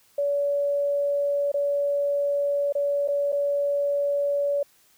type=tone with dropouts; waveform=sine; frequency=570 Hz; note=C#5; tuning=48 cents sharp; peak=-21 dBFS; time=0.18-4.63 s; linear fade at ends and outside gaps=5 ms; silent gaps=1.518-1.541 / 2.725-2.751 / 3.077-3.084 / 3.321-3.326 s; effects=white hiss -60 dBFS RMS until 4.97 s